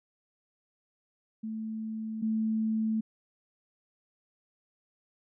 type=tone pair in turn; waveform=sine; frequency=220 / 220 Hz; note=A3 / A3; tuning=0 / 0 cents; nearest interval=unison; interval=0 cents; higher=neither; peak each=-33 / -26 dBFS; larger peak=second; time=1.43-2.22 / 2.22-3.01 s; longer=neither; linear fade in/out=10 ms; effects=none